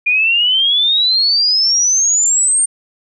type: exponential sweep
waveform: sine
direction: up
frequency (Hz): 2411 to 8840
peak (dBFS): -10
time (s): 0.06-2.66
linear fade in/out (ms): 10
effects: none